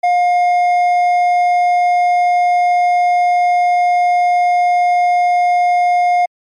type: tone with hard clipping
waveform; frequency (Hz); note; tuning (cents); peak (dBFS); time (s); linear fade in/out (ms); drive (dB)
sine; 711; F5; +31; -11; 0.03-6.26; 10; 5
effects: MP3 48 kbps